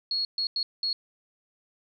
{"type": "tone bursts at uneven times", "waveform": "sine", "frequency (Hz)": 4322, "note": "C#8", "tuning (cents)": -45, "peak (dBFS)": -25, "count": 4, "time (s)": [[0.11, 0.25], [0.38, 0.47], [0.56, 0.63], [0.83, 0.93]], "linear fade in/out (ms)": 2, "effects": []}